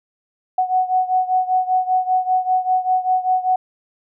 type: beating tone pair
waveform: sine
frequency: 740 / 745.1 Hz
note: F#5 / F#5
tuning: 0 / +12 cents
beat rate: 5.1 Hz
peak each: -17 / -20 dBFS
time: 0.58-3.56 s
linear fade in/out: 5 ms
effects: none